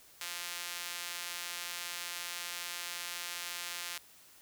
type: tone with high-pass filter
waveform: sawtooth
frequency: 174.61 Hz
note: F3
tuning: in tune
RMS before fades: -41 dBFS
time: 0.21-3.98 s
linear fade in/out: 0 ms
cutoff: 2200 Hz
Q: 0.62
effects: white hiss -59 dBFS RMS until 4.41 s